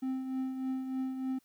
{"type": "tone with tremolo", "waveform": "triangle", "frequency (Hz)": 261.6, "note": "C4", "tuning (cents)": 0, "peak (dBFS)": -28, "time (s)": [0.02, 1.39], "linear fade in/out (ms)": 10, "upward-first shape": "triangle", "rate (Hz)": 3.3, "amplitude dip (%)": 55, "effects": ["white hiss -71 dBFS RMS until 1.44 s"]}